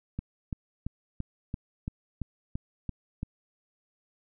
click train, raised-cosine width 5 ms, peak -20 dBFS, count 10, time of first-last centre 0.19-3.231 s, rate 2.96 Hz, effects none

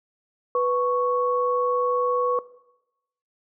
sine tone pair together, 493.9 / 1108.7 Hz, B4 / C#6, 0 / 0 cents, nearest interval octave + major second, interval 1400 cents, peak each -21 / -23 dBFS, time 0.55-2.39 s, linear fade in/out 2 ms, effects noise-tail reverb RT60 0.9 s tail -19 dB re dry

